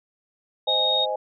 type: tone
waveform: sine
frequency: 3729 Hz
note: A#7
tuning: in tune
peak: -20 dBFS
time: 0.67-1.06 s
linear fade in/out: 20 ms
type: chord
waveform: sine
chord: Ab major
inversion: first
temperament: just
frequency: 519.1 / 623 / 830.6 Hz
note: C5 / Eb5 / Ab5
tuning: -14 / +2 / 0 cents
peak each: -28 dBFS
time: 0.67-1.16 s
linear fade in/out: 5 ms
effects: none